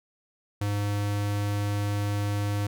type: tone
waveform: square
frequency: 102.4 Hz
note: G#2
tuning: 24 cents flat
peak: -26 dBFS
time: 0.61-2.67 s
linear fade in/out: 5 ms
effects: none